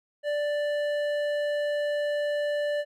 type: tone with hard clipping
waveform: sine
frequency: 587.3 Hz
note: D5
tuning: in tune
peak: -27 dBFS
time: 0.23-2.85 s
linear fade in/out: 50 ms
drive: 10 dB
effects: none